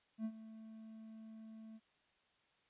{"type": "tone with ADSR envelope", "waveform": "triangle", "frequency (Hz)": 220.9, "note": "A3", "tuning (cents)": 7, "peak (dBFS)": -34, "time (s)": [0.18, 1.8], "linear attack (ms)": 68, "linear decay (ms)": 63, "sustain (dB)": -15, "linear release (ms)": 42, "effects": ["white hiss -75 dBFS RMS until 2.69 s", "resampled to 8000 Hz"]}